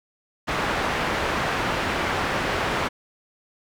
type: low-pass noise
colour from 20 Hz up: white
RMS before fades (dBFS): -25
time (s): 0.47-2.89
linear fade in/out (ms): 20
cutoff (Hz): 1700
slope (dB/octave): 12
effects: none

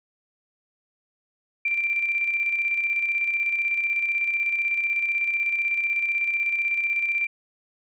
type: tone with tremolo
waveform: sine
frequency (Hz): 2359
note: D7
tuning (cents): +7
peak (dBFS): -20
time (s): 1.65-7.27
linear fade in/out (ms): 5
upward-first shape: square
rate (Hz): 16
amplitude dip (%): 40
effects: none

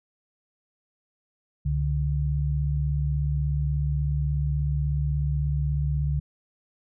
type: tone pair together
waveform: sine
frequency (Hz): 68.34 / 144.8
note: C#2 / D3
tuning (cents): -24 / -24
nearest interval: octave + minor second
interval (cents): 1300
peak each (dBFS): -25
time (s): 1.65-6.2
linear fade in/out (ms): 10
effects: none

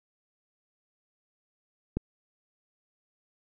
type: click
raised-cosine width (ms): 3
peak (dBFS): -15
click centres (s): 1.97
effects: none

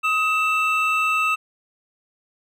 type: tone pair together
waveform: triangle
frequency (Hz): 1265 / 2662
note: D#6 / E7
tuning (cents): +28 / +16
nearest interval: octave + minor second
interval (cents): 1288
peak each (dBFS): -19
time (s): 0.03-1.36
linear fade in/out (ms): 20
effects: none

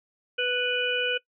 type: harmonic tone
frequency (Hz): 493.9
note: B4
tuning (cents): 0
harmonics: 1 / 3 / 5 / 6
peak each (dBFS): -29 / -29 / -29 / -29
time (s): 0.38-1.18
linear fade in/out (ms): 10
effects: noise-tail reverb RT60 0.1 s tail -21 dB re dry

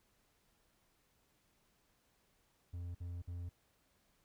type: tone bursts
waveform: triangle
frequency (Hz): 87.31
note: F2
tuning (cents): 0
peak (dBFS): -39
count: 3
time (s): 2.73-3.494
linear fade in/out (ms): 10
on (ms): 220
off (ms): 52
effects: pink hiss -75 dBFS RMS until 4.24 s

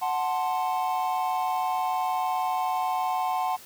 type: chord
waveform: triangle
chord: F# diminished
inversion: none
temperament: equal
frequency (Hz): 740 / 880 / 1046.5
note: F#5 / A5 / C6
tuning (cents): 0 / 0 / 0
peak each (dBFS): -25 / -28 / -29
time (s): 0.01-3.57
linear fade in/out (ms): 20
effects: white hiss -48 dBFS RMS until 3.65 s

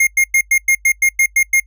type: tone bursts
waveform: square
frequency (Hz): 2133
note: C7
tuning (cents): +33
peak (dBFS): -10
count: 10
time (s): 0-1.6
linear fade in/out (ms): 5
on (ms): 70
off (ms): 100
effects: noise-tail reverb RT60 0.1 s tail -25 dB re dry + added 50 Hz sine -43 dBFS peak until 1.66 s

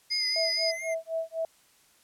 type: tone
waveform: sine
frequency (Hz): 4978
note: D#8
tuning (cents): 0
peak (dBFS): -26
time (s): 0.1-0.72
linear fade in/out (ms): 20
type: tone with vibrato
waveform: square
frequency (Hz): 2093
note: C7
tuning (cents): 0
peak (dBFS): -35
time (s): 0.1-0.95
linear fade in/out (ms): 20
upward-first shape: triangle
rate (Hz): 4.3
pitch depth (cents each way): 58
type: tone with tremolo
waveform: sine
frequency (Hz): 652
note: E5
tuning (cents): -19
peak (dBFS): -26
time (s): 0.36-1.45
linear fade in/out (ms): 2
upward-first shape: sine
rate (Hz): 4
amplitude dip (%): 100
effects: white hiss -62 dBFS RMS until 2.03 s + low-pass 12000 Hz 12 dB/octave

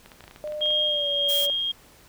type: clicks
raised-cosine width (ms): 0.3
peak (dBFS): -28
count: 12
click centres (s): 0.06 / 0.118 / 0.207 / 0.24 / 0.279 / 0.311 / 0.361 / 0.475 / 0.522 / 0.608 / 0.659 / 0.706
type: tone with pitch glide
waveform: sine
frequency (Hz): 604 to 571.1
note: D5 to D5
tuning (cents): +48 to -49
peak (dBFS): -29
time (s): 0.44-1.5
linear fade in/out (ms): 0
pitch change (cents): -97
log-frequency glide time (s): 0.85-1.08
type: tone with tremolo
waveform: sine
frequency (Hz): 3237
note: G#7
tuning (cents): -45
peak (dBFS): -20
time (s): 0.61-1.72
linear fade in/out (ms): 10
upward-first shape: sine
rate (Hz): 1.7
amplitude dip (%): 35
type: noise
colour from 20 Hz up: blue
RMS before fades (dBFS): -31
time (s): 1.28-1.47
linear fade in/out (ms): 20
effects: pink hiss -53 dBFS RMS until 2.08 s

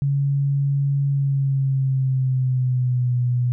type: tone with pitch glide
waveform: sine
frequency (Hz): 140 to 123.29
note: C#3 to B2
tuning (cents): +18 to -3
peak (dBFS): -17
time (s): 0.02-3.52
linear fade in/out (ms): 0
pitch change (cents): -221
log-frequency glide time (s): 1.09-3.16
effects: none

